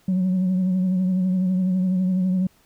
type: tone with vibrato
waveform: sine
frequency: 185 Hz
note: F#3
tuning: in tune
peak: -16 dBFS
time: 0.08-2.47 s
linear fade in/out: 5 ms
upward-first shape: triangle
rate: 12 Hz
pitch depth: 47 cents each way
effects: tanh soft clip ceiling -16 dBFS + pink hiss -59 dBFS RMS until 2.65 s